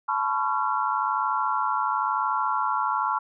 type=tone cluster; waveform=sine; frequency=867 / 1000 / 1101 / 1366 Hz; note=A5 / B5 / C#6 / F6; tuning=-26 / +21 / -12 / -39 cents; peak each=-28 dBFS; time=0.08-3.19 s; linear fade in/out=10 ms; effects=none